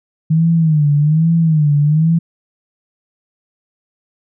sine tone with vibrato, 155.56 Hz, D#3, in tune, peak -9 dBFS, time 0.3-2.19 s, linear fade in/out 10 ms, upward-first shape sine, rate 1.2 Hz, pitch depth 120 cents each way, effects none

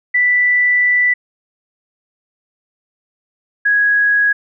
sine tone pair in turn, 1975.5 / 1661.2 Hz, B6 / G#6, 0 / 0 cents, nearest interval minor third, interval 300 cents, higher first, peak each -10 dBFS, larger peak neither, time 0.14-1.14 / 3.65-4.33 s, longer first, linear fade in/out 10 ms, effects none

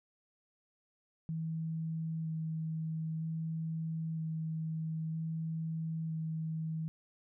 sine tone with vibrato, 160.6 Hz, E3, 45 cents flat, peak -34 dBFS, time 1.29-6.88 s, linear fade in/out 0 ms, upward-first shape square, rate 0.52 Hz, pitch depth 9 cents each way, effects none

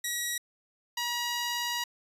10% pulse tone pair in turn, 1917 / 958.5 Hz, A#6 / A#5, +48 / +48 cents, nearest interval octave, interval 1200 cents, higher first, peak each -21 dBFS, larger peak neither, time 0.04-0.38 / 0.97-1.84 s, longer second, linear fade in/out 5 ms, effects resampled to 32000 Hz

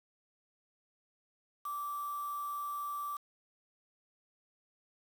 sine tone with quantisation, 1166 Hz, D6, 13 cents flat, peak -36 dBFS, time 1.65-3.17 s, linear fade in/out 5 ms, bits 8, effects none

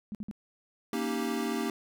sine tone bursts, 210 Hz, G#3, 19 cents sharp, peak -34 dBFS, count 3, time 0.12-0.312 s, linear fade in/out 0 ms, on 28 ms, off 54 ms
square chord, Eb dominant seventh, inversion second, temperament equal, 233.1 / 277.2 / 311.1 / 392 Hz, Bb3 / Db4 / Eb4 / G4, 0 / 0 / 0 / 0 cents, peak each -34 / -37 / -37 / -36 dBFS, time 0.93-1.7 s, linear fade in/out 2 ms
effects none

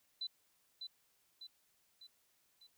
sine tone with echo, 4003 Hz, B7, 23 cents sharp, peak -38 dBFS, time 0.21-0.27 s, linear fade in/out 5 ms, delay 600 ms, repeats 4, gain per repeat -5 dB, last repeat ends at 2.67 s, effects white hiss -75 dBFS RMS until 2.77 s

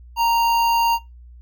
square tone with notch filter, 929 Hz, A#5, 6 cents flat, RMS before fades -18 dBFS, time 0.16-0.99 s, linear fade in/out 50 ms, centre 8500 Hz, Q 1.2, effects noise-tail reverb RT60 0.2 s tail -19 dB re dry + added 60 Hz sine -40 dBFS peak until 1.41 s

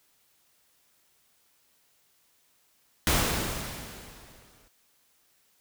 pink noise with exponential decay, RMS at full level -22 dBFS, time 3.07-4.68 s, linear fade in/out 1 ms, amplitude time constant 350 ms, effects white hiss -67 dBFS RMS until 5.6 s

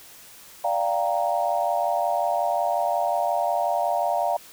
sine chord, G minor seventh, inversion second, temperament equal, 587.3 / 698.5 / 784 / 932.3 Hz, D5 / F5 / G5 / Bb5, 0 / 0 / 0 / 0 cents, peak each -27 / -24 / -28 / -28 dBFS, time 0.64-4.37 s, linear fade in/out 5 ms, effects white hiss -47 dBFS RMS until 4.52 s

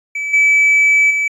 triangle tone with level steps, 2300 Hz, D7, 37 cents flat, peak -17 / -6 / -12 dBFS, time 0.15-1.28 s, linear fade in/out 5 ms, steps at 0.33 / 1.1 s, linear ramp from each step 10 ms, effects tanh soft clip ceiling -2 dBFS + resampled to 24000 Hz

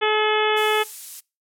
harmonic tone, 428.5 Hz, A4, 46 cents flat, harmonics 1 / 2 / 3 / 4 / 5 / 6 / 7 / 8, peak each -21 / -24 / -26 / -27 / -28 / -29 / -29 / -30 dBFS, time 0.01-0.84 s, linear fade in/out 20 ms
violet noise, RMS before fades -31 dBFS, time 0.56-1.21 s, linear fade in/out 20 ms
effects noise-tail reverb RT60 0.3 s tail -26 dB re dry + low-pass 11000 Hz 12 dB/octave

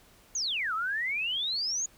sine exponential two-way sweep, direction down then up, 6840 to 1248 to 6840 Hz, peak -28 dBFS, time 0.35-1.86 s, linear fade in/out 5 ms, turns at 0.74 s, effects pink hiss -59 dBFS RMS until 1.97 s

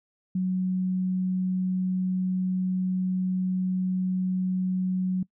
sine tone, 185 Hz, F#3, in tune, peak -23 dBFS, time 0.35-5.23 s, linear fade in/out 5 ms, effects noise-tail reverb RT60 0.1 s tail -22 dB re dry

